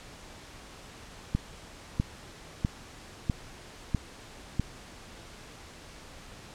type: click train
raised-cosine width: 5 ms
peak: -13 dBFS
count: 6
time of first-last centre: 1.35-4.597 s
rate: 1.54 Hz
effects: pink hiss -48 dBFS RMS until 6.54 s + low-pass 8000 Hz 12 dB/octave